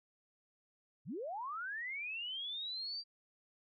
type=linear sweep; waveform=sine; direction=up; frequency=100.6 to 4740 Hz; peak=-39 dBFS; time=1.05-3.04 s; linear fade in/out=50 ms; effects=none